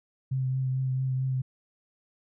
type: tone with vibrato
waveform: sine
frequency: 130.81 Hz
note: C3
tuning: in tune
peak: -25 dBFS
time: 0.31-1.42 s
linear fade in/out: 10 ms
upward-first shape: triangle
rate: 4.5 Hz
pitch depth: 21 cents each way
effects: none